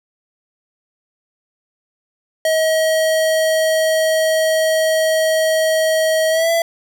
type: tone with pitch glide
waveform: square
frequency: 636 to 668 Hz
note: D#5 to E5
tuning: +38 to +23 cents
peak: -14 dBFS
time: 2.45-6.62 s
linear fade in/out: 2 ms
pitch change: +85 cents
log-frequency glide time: 6.3-6.51 s
effects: none